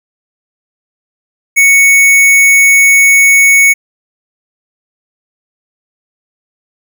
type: tone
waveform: square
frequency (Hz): 2220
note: C#7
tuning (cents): +2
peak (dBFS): -4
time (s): 1.56-3.74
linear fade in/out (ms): 20
effects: none